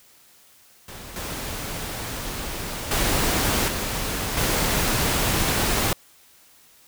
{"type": "noise with level steps", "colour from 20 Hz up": "pink", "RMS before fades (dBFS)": [-39, -31, -22, -27, -22], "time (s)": [0.88, 5.93], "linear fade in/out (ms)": 2, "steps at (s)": [1.16, 2.91, 3.68, 4.37], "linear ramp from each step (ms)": 2, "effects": ["white hiss -54 dBFS RMS until 6.87 s"]}